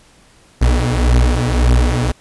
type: beating tone pair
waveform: 35% pulse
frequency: 60.1 / 61.9 Hz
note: B1 / B1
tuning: -46 / +5 cents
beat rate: 1.8 Hz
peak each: -12 dBFS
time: 0.61-2.12 s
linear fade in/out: 10 ms
effects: pink hiss -49 dBFS RMS until 2.2 s + resampled to 24000 Hz